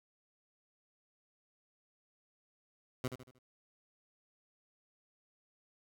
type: tone with echo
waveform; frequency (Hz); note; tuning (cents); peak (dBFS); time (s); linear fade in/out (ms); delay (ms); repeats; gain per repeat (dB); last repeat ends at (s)
15% pulse; 127.4; C3; -46; -27; 3.04-3.08; 2; 77; 4; -8; 3.388
effects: none